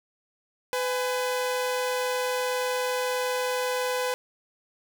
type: tone pair together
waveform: sawtooth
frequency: 502.7 / 830.6 Hz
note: B4 / G#5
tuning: +31 / 0 cents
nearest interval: major sixth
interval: 869 cents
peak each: -22 / -31 dBFS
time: 0.73-4.14 s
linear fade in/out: 0 ms
effects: none

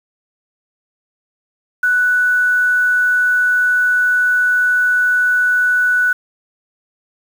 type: tone with quantisation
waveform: sine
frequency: 1483 Hz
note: F#6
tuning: 4 cents sharp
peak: -11 dBFS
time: 1.83-6.13 s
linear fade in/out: 5 ms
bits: 6
effects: none

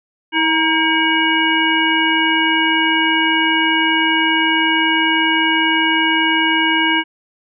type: harmonic tone with a mistuned harmonic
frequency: 321.8 Hz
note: E4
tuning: 42 cents flat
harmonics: 1 / 3 / 5 / 7 / 9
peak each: -19 / -19 / -19 / -19 / -19 dBFS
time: 0.32-7.04 s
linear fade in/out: 50 ms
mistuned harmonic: 3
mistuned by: -43 cents
effects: none

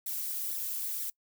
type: noise with flanger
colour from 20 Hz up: violet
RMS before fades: -35 dBFS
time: 0.06-1.1 s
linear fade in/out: 5 ms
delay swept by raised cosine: 0.51 to 4.21 ms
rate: 2.1 Hz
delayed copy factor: +0.9
effects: noise-tail reverb RT60 0.1 s tail -24 dB re dry

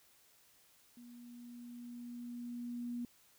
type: tone with level ramp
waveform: sine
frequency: 240.5 Hz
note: B3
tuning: 46 cents flat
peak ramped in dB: -52 to -37 dBFS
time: 0.97-3.05 s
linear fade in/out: 2 ms
effects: white hiss -67 dBFS RMS until 3.38 s

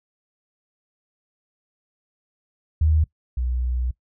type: tone pair in turn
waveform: sine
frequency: 78 / 61.91 Hz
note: D#2 / B1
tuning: +5 / +5 cents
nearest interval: major third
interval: 400 cents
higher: first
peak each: -15 / -21 dBFS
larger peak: first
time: 2.81-3.04 / 3.37-3.91 s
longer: second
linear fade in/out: 5 ms
effects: noise-tail reverb RT60 0.1 s tail -20 dB re dry

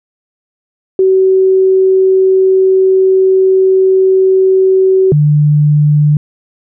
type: tone pair in turn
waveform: sine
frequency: 379 / 148.64 Hz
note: F#4 / D3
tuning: +42 / +21 cents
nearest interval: octave + major third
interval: 1621 cents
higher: first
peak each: -5 dBFS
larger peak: neither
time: 0.99-5.12 / 5.12-6.17 s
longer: first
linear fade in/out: 2 ms
effects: none

